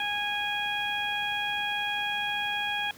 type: harmonic tone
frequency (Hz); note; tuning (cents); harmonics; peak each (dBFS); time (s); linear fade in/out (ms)
825; G#5; -12; 1 / 2 / 3 / 4; -33 / -33 / -33 / -33; 0-2.91; 2
effects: pink hiss -50 dBFS RMS until 2.97 s + high-pass 80 Hz 12 dB/octave